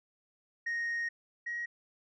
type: tone pair in turn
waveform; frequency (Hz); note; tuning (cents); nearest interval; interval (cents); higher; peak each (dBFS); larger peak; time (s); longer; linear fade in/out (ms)
sine; 1864.7 / 1895.1; A#6 / A#6; 0 / +28; unison; 28; second; -29 / -33; first; 0.66-1.09 / 1.46-1.66; first; 10
effects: tanh soft clip ceiling -30 dBFS